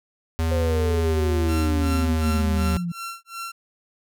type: tone with pitch glide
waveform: square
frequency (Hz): 81.4 to 79.13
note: E2 to D#2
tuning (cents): -21 to +30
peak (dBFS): -21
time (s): 0.39-2.77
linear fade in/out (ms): 0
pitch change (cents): -49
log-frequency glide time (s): 0.52-2.04
type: exponential sweep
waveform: sine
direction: down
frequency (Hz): 530 to 168.1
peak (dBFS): -24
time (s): 0.51-2.92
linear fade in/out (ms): 5
type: tone with tremolo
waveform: sawtooth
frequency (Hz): 1359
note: F6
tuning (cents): -48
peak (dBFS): -26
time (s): 1.48-3.52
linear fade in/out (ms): 10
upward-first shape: sine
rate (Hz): 2.7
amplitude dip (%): 100
effects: none